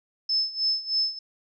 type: tone with tremolo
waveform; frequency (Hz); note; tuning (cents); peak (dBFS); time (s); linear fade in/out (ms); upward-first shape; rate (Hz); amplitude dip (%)
sine; 5240; E8; -11; -20; 0.29-1.19; 5; sine; 3.2; 85
effects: none